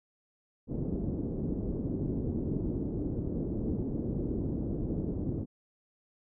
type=low-pass noise; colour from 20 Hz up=white; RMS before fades=-33 dBFS; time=0.67-5.46 s; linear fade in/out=50 ms; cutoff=350 Hz; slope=24 dB/octave; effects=none